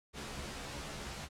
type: noise with comb filter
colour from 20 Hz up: pink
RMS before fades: -43 dBFS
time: 0.13-1.29 s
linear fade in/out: 50 ms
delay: 14 ms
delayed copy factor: +0.95
effects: low-pass 8000 Hz 12 dB/octave